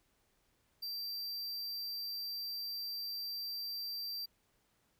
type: tone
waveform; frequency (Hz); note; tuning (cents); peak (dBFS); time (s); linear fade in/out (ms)
square; 4699; D8; 0; -39; 0.82-4.26; 10
effects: pink hiss -75 dBFS RMS until 4.99 s